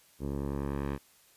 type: tone with low-pass filter sweep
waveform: 10% pulse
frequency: 70 Hz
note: C#2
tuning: 18 cents sharp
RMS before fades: -34 dBFS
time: 0.19-0.99 s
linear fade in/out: 50 ms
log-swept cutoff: 500 to 2400 Hz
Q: 0.72
effects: white hiss -62 dBFS RMS until 1.36 s + resampled to 32000 Hz